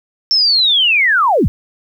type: linear sweep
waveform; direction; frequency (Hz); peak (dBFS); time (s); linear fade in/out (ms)
sine; down; 5420 to 34.81; -9; 0.31-1.48; 0
effects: 8-bit